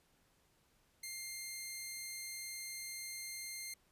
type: tone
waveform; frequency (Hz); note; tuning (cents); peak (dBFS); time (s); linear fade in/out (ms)
10% pulse; 2107; C7; +12; -34; 1.03-3.74; 5
effects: pink hiss -73 dBFS RMS until 3.91 s + resampled to 32000 Hz